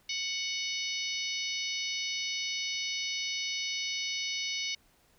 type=harmonic tone; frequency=740 Hz; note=F#5; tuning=in tune; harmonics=3 / 4 / 5 / 6 / 7 / 8; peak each=-37 / -38 / -39 / -40 / -40 / -41 dBFS; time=0.09-4.75 s; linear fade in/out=5 ms; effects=pink hiss -66 dBFS RMS until 5.18 s